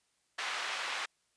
white band-pass noise, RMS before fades -37 dBFS, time 0.38-1.06 s, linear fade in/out 10 ms, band 860 to 2600 Hz, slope 12 dB/octave, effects white hiss -75 dBFS RMS until 1.36 s + resampled to 22050 Hz

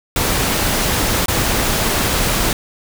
pink noise with dropouts, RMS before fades -17 dBFS, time 0.16-2.53 s, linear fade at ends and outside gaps 2 ms, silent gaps 1.259-1.282 s, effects none

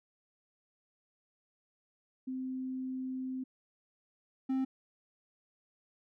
sine / triangle tone pair in turn, 259.2 / 263.6 Hz, C4 / C4, -16 / +13 cents, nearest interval unison, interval 29 cents, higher second, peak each -35 / -27 dBFS, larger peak second, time 2.27-3.44 / 4.49-4.65 s, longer first, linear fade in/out 10 ms, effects none

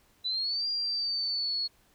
sine exponential two-way sweep, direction up then down, 3947 to 4800 to 4339 Hz, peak -28 dBFS, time 0.24-1.68 s, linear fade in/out 20 ms, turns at 0.68 s, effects pink hiss -65 dBFS RMS until 1.94 s

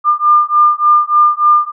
sine beating tone pair, 1200 / 1203.4 Hz, D6 / D6, +37 / +42 cents, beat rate 3.4 Hz, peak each -10 dBFS, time 0.04-1.72 s, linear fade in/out 50 ms, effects none

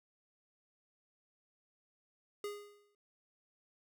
square tone with exponential decay, 411.3 Hz, G#4, 17 cents flat, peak -37 dBFS, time 2.44-2.95 s, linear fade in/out 2 ms, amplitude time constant 110 ms, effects none

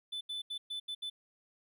triangle tone bursts at uneven times, 3504 Hz, A7, 8 cents flat, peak -35 dBFS, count 6, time 0.12-0.21 / 0.29-0.42 / 0.5-0.58 / 0.7-0.8 / 0.88-0.95 / 1.02-1.1 s, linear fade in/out 10 ms, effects none

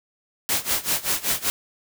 white noise with tremolo, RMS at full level -21 dBFS, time 0.49-1.5 s, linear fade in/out 0 ms, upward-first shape sine, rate 5.2 Hz, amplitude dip 90%, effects none

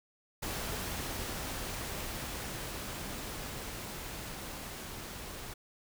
pink noise with level ramp, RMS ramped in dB -37 to -44 dBFS, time 0.42-5.54 s, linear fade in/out 10 ms, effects none

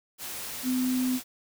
sine tone in noise, 254.4 Hz, C4, 48 cents flat, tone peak -24 dBFS, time 0.63-1.2 s, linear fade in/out 50 ms, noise white, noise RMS -37 dBFS, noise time 0.18-1.24 s, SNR +10 dB, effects none

